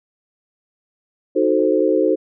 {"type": "chord", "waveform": "sine", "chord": "D# diminished seventh", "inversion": "none", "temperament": "equal", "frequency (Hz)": [311.1, 370, 440, 523.3], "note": ["D#4", "F#4", "A4", "C5"], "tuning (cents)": [0, 0, 0, 0], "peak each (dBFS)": -19, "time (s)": [1.35, 2.16], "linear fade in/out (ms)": 20, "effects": []}